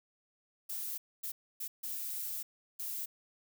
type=noise bursts at uneven times; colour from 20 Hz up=violet; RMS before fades=-39 dBFS; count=5; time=0.69-0.98 / 1.23-1.32 / 1.6-1.68 / 1.83-2.43 / 2.79-3.06 s; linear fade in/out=10 ms; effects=none